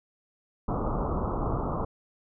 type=low-pass noise; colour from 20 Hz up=pink; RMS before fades=-29 dBFS; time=0.68-1.85 s; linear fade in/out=5 ms; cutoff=1300 Hz; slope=96 dB/octave; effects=none